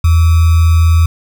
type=tone with sample-and-hold; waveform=sine; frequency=82.41 Hz; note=E2; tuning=in tune; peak=-5 dBFS; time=0.04-1.06 s; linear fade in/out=5 ms; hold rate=1225 Hz; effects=none